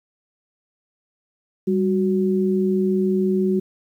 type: tone pair together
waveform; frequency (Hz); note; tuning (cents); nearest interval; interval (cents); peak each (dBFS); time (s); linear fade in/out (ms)
sine; 196 / 370; G3 / F#4; 0 / 0; major seventh; 1100; -19 / -20; 1.67-3.6; 10
effects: 9-bit